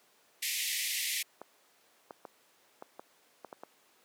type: band-pass noise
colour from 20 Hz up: pink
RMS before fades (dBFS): -34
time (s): 0.42-1.23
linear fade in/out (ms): 10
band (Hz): 1900 to 15000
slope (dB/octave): 96
type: clicks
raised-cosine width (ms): 1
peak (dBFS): -27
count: 8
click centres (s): 1.416 / 2.108 / 2.252 / 2.824 / 2.995 / 3.447 / 3.528 / 3.635
effects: pink hiss -65 dBFS RMS until 4.04 s + high-pass 400 Hz 12 dB/octave